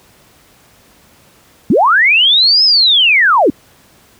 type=linear two-way sweep; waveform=sine; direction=up then down; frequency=159 to 5240 to 235.7 Hz; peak=-6 dBFS; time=1.7-3.5 s; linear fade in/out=2 ms; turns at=2.64 s; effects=pink hiss -47 dBFS RMS until 4.19 s + high-pass 60 Hz 12 dB/octave